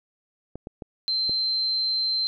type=clicks; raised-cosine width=2 ms; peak=-22 dBFS; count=4; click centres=0.556 / 0.671 / 0.822 / 1.295 s
type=tone; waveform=sine; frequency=4114 Hz; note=C8; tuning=30 cents flat; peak=-22 dBFS; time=1.08-2.27 s; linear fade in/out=0 ms
effects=none